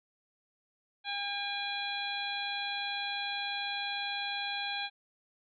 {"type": "harmonic tone with a mistuned harmonic", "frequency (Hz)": 806, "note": "G5", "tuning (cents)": 48, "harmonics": [1, 2, 3, 4, 5], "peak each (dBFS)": [-39, -40, -40, -39, -40], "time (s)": [1.04, 4.9], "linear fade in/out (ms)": 50, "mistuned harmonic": 4, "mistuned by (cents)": 66, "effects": []}